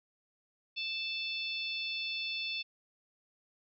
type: harmonic tone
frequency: 880 Hz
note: A5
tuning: in tune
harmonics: 3 / 4 / 5 / 6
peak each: -37 / -39 / -42 / -47 dBFS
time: 0.76-2.63 s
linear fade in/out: 20 ms
effects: none